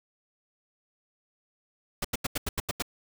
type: noise bursts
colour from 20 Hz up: pink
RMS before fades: -29 dBFS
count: 8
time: 2.02-2.823 s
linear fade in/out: 5 ms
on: 26 ms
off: 85 ms
effects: none